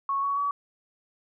sine tone with pitch steps, 1104 / 1120.7 / 1137.7 Hz, C#6 / C#6 / C#6, -7 / +19 / +45 cents, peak -24 dBFS, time 0.09-0.51 s, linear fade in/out 2 ms, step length 140 ms, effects none

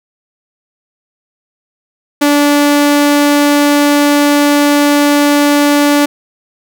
sawtooth tone, 290 Hz, D4, 22 cents flat, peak -3 dBFS, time 2.21-6.06 s, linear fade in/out 10 ms, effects none

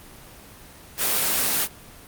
white high-pass noise, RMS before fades -22 dBFS, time 0.97-1.68 s, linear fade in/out 50 ms, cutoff 140 Hz, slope 12 dB/octave, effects pink hiss -45 dBFS RMS until 2.07 s + Opus 24 kbps

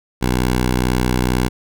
10% pulse tone, 62.2 Hz, B1, 13 cents sharp, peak -7 dBFS, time 0.21-1.49 s, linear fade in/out 20 ms, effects none

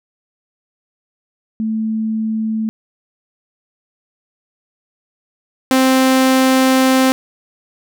sine / sawtooth tone pair in turn, 220 / 261.6 Hz, A3 / C4, 0 / 0 cents, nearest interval minor third, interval 300 cents, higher second, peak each -16 / -6 dBFS, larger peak second, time 1.6-2.69 / 5.71-7.12 s, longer second, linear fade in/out 0 ms, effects none

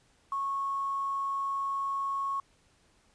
sine tone with quantisation, 1100 Hz, C#6, 14 cents flat, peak -29 dBFS, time 0.32-2.4 s, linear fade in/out 2 ms, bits 9, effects pink hiss -66 dBFS RMS until 3.14 s + resampled to 22050 Hz

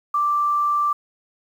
sine tone, 1174.7 Hz, D6, in tune, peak -17 dBFS, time 0.14-0.93 s, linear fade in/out 5 ms, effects 8-bit

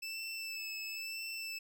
25% pulse tone with vibrato, 2637 Hz, E7, in tune, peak -36 dBFS, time 0.02-1.59 s, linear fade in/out 10 ms, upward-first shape sine, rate 0.99 Hz, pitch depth 25 cents each way, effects none

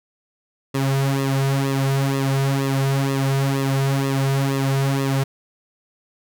sawtooth tone with flanger, 136.4 Hz, C#3, 28 cents flat, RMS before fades -20 dBFS, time 0.74-5.24 s, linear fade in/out 10 ms, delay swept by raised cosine 1.3 to 3.6 ms, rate 2.1 Hz, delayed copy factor -0.75, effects none

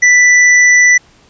square tone, 1977 Hz, B6, 1 cent sharp, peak -5 dBFS, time 0.02-0.98 s, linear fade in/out 10 ms, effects pink hiss -47 dBFS RMS until 1.29 s + resampled to 16000 Hz

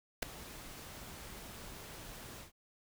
pink noise with ADSR envelope, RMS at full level -30 dBFS, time 0.22-2.52 s, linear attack 8 ms, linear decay 4 ms, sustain -19 dB, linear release 120 ms, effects none

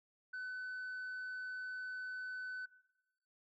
sine tone, 1507 Hz, F#6, 31 cents sharp, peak -39 dBFS, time 0.33-2.66 s, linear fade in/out 10 ms, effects noise-tail reverb RT60 0.9 s tail -17 dB re dry + tanh soft clip ceiling -40 dBFS

